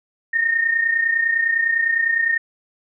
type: tone pair together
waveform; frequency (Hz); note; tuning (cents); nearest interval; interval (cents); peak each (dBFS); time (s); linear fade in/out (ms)
sine; 1832.1 / 1862; A#6 / A#6; -30 / -2; unison; 28; -17 / -23; 0.33-2.38; 10
effects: none